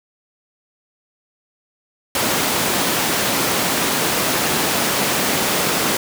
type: high-pass noise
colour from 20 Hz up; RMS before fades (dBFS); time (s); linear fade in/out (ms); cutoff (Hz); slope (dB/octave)
pink; -19; 2.15-5.97; 2; 200; 12
effects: none